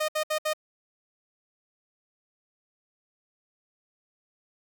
sawtooth tone bursts, 616 Hz, D#5, 17 cents flat, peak -21 dBFS, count 4, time 0-0.535 s, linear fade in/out 10 ms, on 85 ms, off 65 ms, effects none

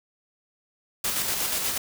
white noise with tremolo, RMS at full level -26 dBFS, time 1.04-1.78 s, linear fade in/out 5 ms, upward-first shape square, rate 8.3 Hz, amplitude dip 30%, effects none

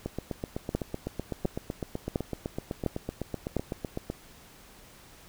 two click trains, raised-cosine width 2 ms, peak -18 / -13 dBFS, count 33 / 5, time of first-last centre 0.06-4.1 / 0.75-3.567 s, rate 7.92 / 1.42 Hz, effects pink hiss -53 dBFS RMS until 5.28 s

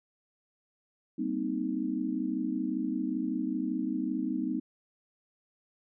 sine chord, C minor seventh, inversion second, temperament equal with one note detuned, 196 / 233.1 / 258.3 / 311.1 Hz, G3 / Bb3 / C4 / Eb4, 0 / 0 / -22 / 0 cents, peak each -37 / -36 / -33 / -33 dBFS, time 1.18-4.6 s, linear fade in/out 10 ms, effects none

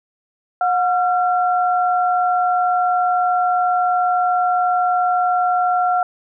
sine tone pair together, 724.1 / 1367 Hz, F#5 / F6, -38 / -37 cents, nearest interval major seventh, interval 1101 cents, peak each -15 / -21 dBFS, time 0.61-6.03 s, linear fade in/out 2 ms, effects none

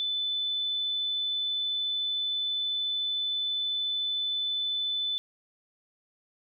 sine tone, 3507 Hz, A7, 6 cents flat, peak -27 dBFS, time 0-5.18 s, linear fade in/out 0 ms, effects none

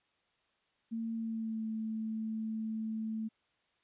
sine tone with pitch glide, 226.8 to 220.3 Hz, A#3 to A3, -47 to +2 cents, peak -34 dBFS, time 0.91-3.29 s, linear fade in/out 20 ms, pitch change -51 cents, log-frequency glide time 1.14-1.66 s, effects white hiss -75 dBFS RMS until 3.83 s + resampled to 8000 Hz

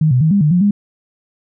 sine tone with pitch steps, 155.7 / 125.9 / 158.3 / 201 / 150.3 / 177.8 / 204.1 Hz, D#3 / B2 / D#3 / G3 / D3 / F3 / G#3, +2 / +34 / +30 / +44 / +40 / +31 / -30 cents, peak -9 dBFS, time 0.01-0.71 s, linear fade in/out 5 ms, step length 100 ms, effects none

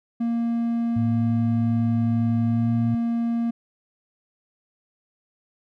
triangle tone, 233.1 Hz, A#3, in tune, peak -19 dBFS, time 0.2-3.51 s, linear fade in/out 10 ms
sine tone with pitch glide, 111 to 115.45 Hz, A2 to A#2, +16 to -16 cents, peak -22 dBFS, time 0.96-2.95 s, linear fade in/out 5 ms, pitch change +68 cents, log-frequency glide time 2.41-2.7 s
effects none

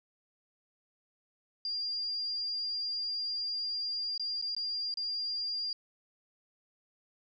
sine tone with dropouts, 4797 Hz, D8, 36 cents sharp, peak -32 dBFS, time 1.65-5.73 s, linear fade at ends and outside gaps 2 ms, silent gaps 4.178-4.196 / 4.415-4.423 / 4.55-4.565 / 4.941-4.972 s, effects none

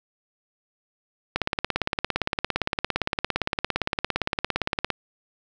click train, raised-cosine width 0.3 ms, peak -7 dBFS, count 63, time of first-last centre 1.36-4.903 s, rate 17.5 Hz, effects none

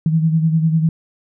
sine beating tone pair, 159.8 / 169.8 Hz, D#3 / F3, +47 / -48 cents, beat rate 10 Hz, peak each -13 / -21 dBFS, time 0.06-0.89 s, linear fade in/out 2 ms, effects none

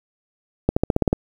accelerating click train, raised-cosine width 2 ms, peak -3 dBFS, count 8, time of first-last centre 0.69-1.129 s, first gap 75 ms, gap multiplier 0.94, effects 7-bit

